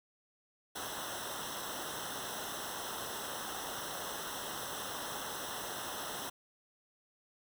pink noise with comb filter, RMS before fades -41 dBFS, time 0.75-6.3 s, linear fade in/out 10 ms, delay 0.43 ms, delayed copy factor -1, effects none

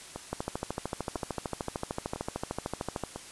two click trains, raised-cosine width 1 ms, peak -22 / -17 dBFS, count 4 / 37, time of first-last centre 0.16-3.16 / 0.33-3.037 s, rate 1 / 13.3 Hz, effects white hiss -47 dBFS RMS until 3.31 s + resampled to 24000 Hz

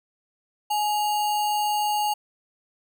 sine tone with sample-and-hold, 838 Hz, G#5, 15 cents sharp, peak -21 dBFS, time 0.7-2.14 s, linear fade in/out 10 ms, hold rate 3675 Hz, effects none

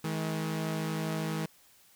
sawtooth tone pair together, 159.8 / 212.3 Hz, D#3 / G#3, +47 / +38 cents, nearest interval perfect fourth, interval 491 cents, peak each -28 / -33 dBFS, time 0.04-1.46 s, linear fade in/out 5 ms, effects white hiss -61 dBFS RMS until 1.95 s

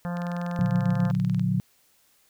harmonic tone, 174.61 Hz, F3, in tune, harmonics 1 / 3 / 4 / 5 / 6 / 7 / 8 / 9 / 10, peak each -28 / -38 / -40 / -42 / -44 / -45 / -46 / -47 / -48 dBFS, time 0.05-1.11 s, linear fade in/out 0 ms
click train, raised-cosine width 0.2 ms, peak -25 dBFS, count 26, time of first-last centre 0.17-1.395 s, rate 20.4 Hz
sine chord, Bb augmented, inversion none, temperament just, 116.54 / 145.68 / 182.1 Hz, Bb2 / D3 / F#3, 0 / -14 / -27 cents, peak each -27 / -27 / -24 dBFS, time 0.59-1.6 s, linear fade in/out 0 ms
effects white hiss -63 dBFS RMS until 2.29 s

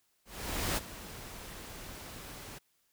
pink noise with ADSR envelope, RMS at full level -31 dBFS, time 0.25-2.59 s, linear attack 520 ms, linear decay 26 ms, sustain -15 dB, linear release 16 ms, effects white hiss -74 dBFS RMS until 2.92 s

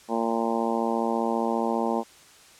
harmonic tone, 114.8 Hz, A#2, 26 cents flat, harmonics 2 / 3 / 4 / 5 / 6 / 7 / 8 / 9, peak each -28 / -31 / -31 / -32 / -34 / -31 / -32 / -37 dBFS, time 0.08-2.04 s, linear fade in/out 50 ms, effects white hiss -52 dBFS RMS until 2.59 s + low-pass 9000 Hz 12 dB/octave

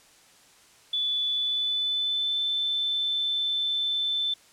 sine tone with pitch glide, 3464 to 3531 Hz, A7 to A7, -28 to +5 cents, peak -24 dBFS, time 0.93-4.34 s, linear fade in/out 5 ms, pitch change +33 cents, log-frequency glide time 1.3-2.39 s, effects white hiss -56 dBFS RMS until 4.52 s + low-pass 9000 Hz 12 dB/octave

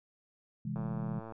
sine chord, C augmented, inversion none, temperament equal, 130.81 / 164.81 / 207.7 Hz, C3 / E3 / G#3, 0 / 0 / 0 cents, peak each -38 dBFS, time 0.65-1.2 s, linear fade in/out 5 ms
click train, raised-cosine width 1 ms, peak -31 dBFS, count 64, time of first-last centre 0.76-1.323 s, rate 112 Hz
effects none

